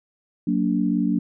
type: chord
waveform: sine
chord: Gb augmented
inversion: none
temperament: just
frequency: 185 / 231.2 / 289.1 Hz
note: Gb3 / Bb3 / D4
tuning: 0 / -14 / -27 cents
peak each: -23 dBFS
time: 0.47-1.19 s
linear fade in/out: 5 ms
effects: none